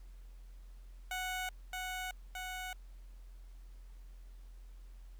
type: tone with echo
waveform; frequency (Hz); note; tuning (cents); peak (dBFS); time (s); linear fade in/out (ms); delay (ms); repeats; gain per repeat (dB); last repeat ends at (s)
15% pulse; 739; F#5; -2; -30; 1.11-1.49; 2; 620; 2; -2; 2.73
effects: added 43 Hz sine -49 dBFS peak until 5.19 s + pink hiss -70 dBFS RMS until 5.19 s